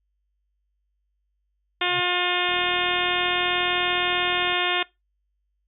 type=tone with exponential growth; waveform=triangle; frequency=130.81 Hz; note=C3; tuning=in tune; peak=-30 dBFS; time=1.8-2 s; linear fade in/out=5 ms; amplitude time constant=43 ms
type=harmonic tone; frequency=356.9 Hz; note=F4; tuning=38 cents sharp; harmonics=1 / 2 / 3 / 4 / 5 / 6 / 7 / 8 / 9 / 10; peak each=-30 / -30 / -30 / -30 / -30 / -30 / -30 / -30 / -30 / -30 dBFS; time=1.81-4.83 s; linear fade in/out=5 ms
type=click train; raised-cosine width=2 ms; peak=-31 dBFS; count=83; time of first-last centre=2.49-4.525 s; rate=40.3 Hz
effects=noise-tail reverb RT60 0.2 s tail -22 dB re dry + added 50 Hz sine -70 dBFS peak until 5.67 s